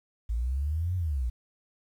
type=exponential two-way sweep; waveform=sine; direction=up then down; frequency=54.2 to 93.2 to 56.5 Hz; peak=-26 dBFS; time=0.29-1.3 s; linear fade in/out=10 ms; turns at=0.96 s; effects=10-bit